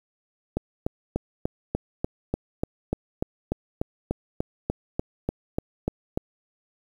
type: click train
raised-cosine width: 2 ms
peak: -11 dBFS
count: 20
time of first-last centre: 0.57-6.175 s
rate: 3.39 Hz
effects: 8-bit